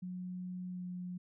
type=tone with pitch glide; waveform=sine; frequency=181.7 to 179.82 Hz; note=F#3 to F#3; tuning=-31 to -49 cents; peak=-39 dBFS; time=0.02-1.18 s; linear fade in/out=10 ms; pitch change=-18 cents; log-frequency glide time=0.69-0.84 s; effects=none